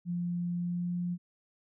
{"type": "tone with pitch glide", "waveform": "sine", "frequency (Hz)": [174.61, 176.13], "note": ["F3", "F3"], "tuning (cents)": [0, 15], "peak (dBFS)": -30, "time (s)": [0.05, 1.18], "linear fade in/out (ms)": 50, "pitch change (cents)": 15, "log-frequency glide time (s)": [0.55, 0.95], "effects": []}